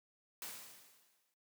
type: noise with exponential decay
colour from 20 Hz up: white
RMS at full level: -44 dBFS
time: 0.42-1.34 s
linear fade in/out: 1 ms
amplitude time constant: 200 ms
effects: noise-tail reverb RT60 0.1 s tail -17 dB re dry + high-pass 150 Hz 12 dB/octave